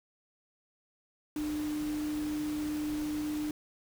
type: tone in noise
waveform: sine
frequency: 301.2 Hz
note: D4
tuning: 44 cents sharp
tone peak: -31 dBFS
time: 1.36-3.51 s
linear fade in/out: 2 ms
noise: pink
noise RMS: -45 dBFS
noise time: 1.36-3.51 s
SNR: +11 dB
effects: none